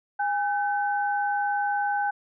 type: tone pair together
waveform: sine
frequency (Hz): 816.4 / 1527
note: G#5 / G6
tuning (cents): -30 / -46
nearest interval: major seventh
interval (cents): 1084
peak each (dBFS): -24 / -29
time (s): 0.19-2.11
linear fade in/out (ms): 10
effects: none